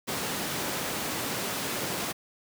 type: high-pass noise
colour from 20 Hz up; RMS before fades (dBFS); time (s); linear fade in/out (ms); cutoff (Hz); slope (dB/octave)
pink; -32; 0.07-2.13; 20; 160; 12
effects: none